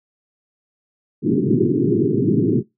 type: band-pass noise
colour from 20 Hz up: white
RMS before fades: -17 dBFS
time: 1.22-2.63 s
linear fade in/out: 50 ms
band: 110 to 410 Hz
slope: 96 dB/octave
effects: noise-tail reverb RT60 0.2 s tail -24 dB re dry